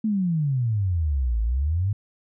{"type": "exponential two-way sweep", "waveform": "sine", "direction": "down then up", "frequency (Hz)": [224.4, 53.5, 105.4], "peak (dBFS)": -20, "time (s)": [0.04, 1.93], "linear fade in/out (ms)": 5, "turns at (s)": 1.41, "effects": []}